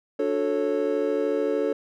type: chord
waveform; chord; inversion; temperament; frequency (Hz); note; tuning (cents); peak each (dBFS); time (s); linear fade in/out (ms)
triangle; D major seventh; none; just; 293.7 / 367.1 / 440.5 / 550.6; D4 / F#4 / A4 / C#5; 0 / -14 / +2 / -12; -27 / -29 / -23 / -26; 0.19-1.73; 5
effects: none